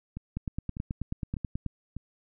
two click trains, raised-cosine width 5 ms, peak -24 / -19 dBFS, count 4 / 13, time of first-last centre 0.17-1.966 / 0.37-1.663 s, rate 1.67 / 9.28 Hz, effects none

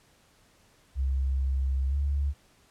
sine tone with pitch glide, 66.7 to 70.63 Hz, C2 to C#2, +34 to +33 cents, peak -24 dBFS, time 0.95-2.34 s, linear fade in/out 50 ms, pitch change +99 cents, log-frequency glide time 1.89-1.95 s, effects pink hiss -62 dBFS RMS until 2.7 s + low-pass 11000 Hz 12 dB/octave

